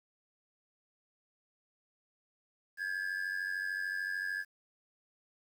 triangle ring-modulated tone, 1661.2 Hz, G#6, in tune, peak -29 dBFS, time 2.77-4.45 s, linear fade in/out 50 ms, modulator 46.7 Hz, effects 10-bit

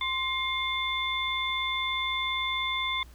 sine tone cluster, 1047 / 2126 / 3523 Hz, C6 / C7 / A7, +1 / +27 / +1 cents, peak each -32 / -31 / -31 dBFS, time 0.01-3.03 s, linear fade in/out 2 ms, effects added 60 Hz sine -47 dBFS peak until 3.14 s + pink hiss -58 dBFS RMS until 3.14 s

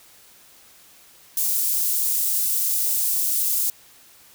white high-pass noise, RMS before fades -22 dBFS, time 1.37-3.7 s, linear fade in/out 2 ms, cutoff 8300 Hz, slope 12 dB/octave, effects white hiss -51 dBFS RMS until 4.34 s

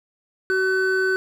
triangle tone pair together, 377.6 / 1512 Hz, F#4 / F#6, +35 / +37 cents, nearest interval 2 octaves, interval 2402 cents, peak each -19 dBFS, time 0.5-1.16 s, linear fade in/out 0 ms, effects none

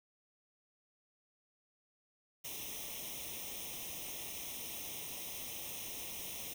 white noise with comb filter, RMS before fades -44 dBFS, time 2.44-6.54 s, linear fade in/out 10 ms, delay 0.33 ms, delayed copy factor +0.85, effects none

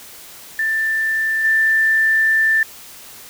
sine tone with level steps, 1775 Hz, A6, 15 cents sharp, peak -16 / -12 dBFS, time 0.59-2.63 s, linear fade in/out 2 ms, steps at 1.44 s, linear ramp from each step 10 ms, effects white hiss -39 dBFS RMS until 3.29 s

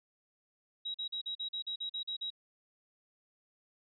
sine tone bursts, 3839 Hz, B7, 50 cents flat, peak -35 dBFS, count 11, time 0.85-2.304 s, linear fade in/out 10 ms, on 94 ms, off 42 ms, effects none

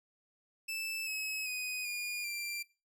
sawtooth tone with pitch steps, 2637 / 2566 / 2498 / 2431 / 2366 Hz, E7 / E7 / D#7 / D#7 / D7, 0 / -47 / +6 / -41 / +12 cents, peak -33 dBFS, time 0.68-2.63 s, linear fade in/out 10 ms, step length 390 ms, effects noise-tail reverb RT60 0.3 s tail -21 dB re dry

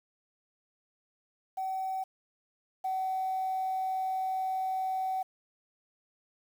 sine tone pair in turn, 760 / 756.3 Hz, F#5 / F#5, +46 / +38 cents, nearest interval unison, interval 8 cents, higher first, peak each -30 / -28 dBFS, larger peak second, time 1.57-2.04 / 2.84-5.23 s, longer second, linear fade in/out 10 ms, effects tanh soft clip ceiling -25 dBFS + 9-bit

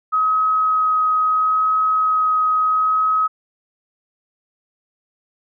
sine tone with vibrato, 1268 Hz, D#6, 32 cents sharp, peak -14 dBFS, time 0.12-3.28 s, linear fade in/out 20 ms, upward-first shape sine, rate 0.75 Hz, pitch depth 8 cents each way, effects none

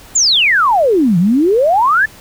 sine exponential two-way sweep, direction down then up, 7510 to 163.3 to 1795 Hz, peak -8 dBFS, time 0.15-2.06 s, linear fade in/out 10 ms, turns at 1.18 s, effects pink hiss -39 dBFS RMS until 2.2 s

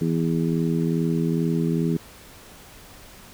harmonic tone, 82.41 Hz, E2, in tune, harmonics 2 / 3 / 4 / 5, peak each -22 / -26 / -28 / -30 dBFS, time 0.01-1.97 s, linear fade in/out 5 ms, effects pink hiss -46 dBFS RMS until 3.33 s

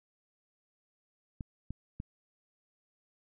clicks, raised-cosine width 5 ms, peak -26 dBFS, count 3, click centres 1.408 / 1.706 / 2.001 s, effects none

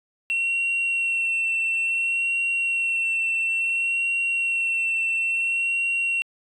sine tone with vibrato, 2718 Hz, F7, 48 cents flat, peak -19 dBFS, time 0.3-6.22 s, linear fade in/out 0 ms, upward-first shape sine, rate 0.58 Hz, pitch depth 17 cents each way, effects tanh soft clip ceiling -19 dBFS

